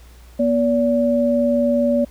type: tone pair together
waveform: sine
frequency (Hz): 241.3 / 574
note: B3 / D5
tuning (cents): -40 / -40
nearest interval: octave + minor third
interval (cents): 1500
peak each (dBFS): -17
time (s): 0.39-2.05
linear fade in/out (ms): 10
effects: added 60 Hz sine -42 dBFS peak until 2.1 s + pink hiss -51 dBFS RMS until 2.1 s